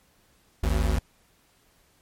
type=tone pair together; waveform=square; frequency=52.61 / 75.1 Hz; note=G#1 / D2; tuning=+23 / +39 cents; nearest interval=tritone; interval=616 cents; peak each=-24 / -26 dBFS; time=0.63-0.99 s; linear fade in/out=5 ms; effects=pink hiss -63 dBFS RMS until 2.01 s + MP3 64 kbps